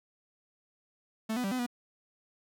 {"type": "tone with pitch steps", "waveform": "45% pulse", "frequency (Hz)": [220.8, 248.9, 195.1, 253.8, 242.8], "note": ["A3", "B3", "G3", "B3", "B3"], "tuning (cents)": [6, 14, -8, 47, -29], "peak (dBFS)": -30, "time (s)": [1.29, 1.665], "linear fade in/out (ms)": 10, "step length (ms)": 75, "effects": []}